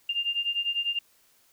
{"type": "beating tone pair", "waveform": "sine", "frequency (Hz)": [2794, 2804], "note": ["F7", "F7"], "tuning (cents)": [0, 6], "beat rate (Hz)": 10, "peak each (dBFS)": [-30, -28], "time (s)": [0.09, 0.99], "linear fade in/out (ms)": 5, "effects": ["white hiss -63 dBFS RMS until 1.52 s"]}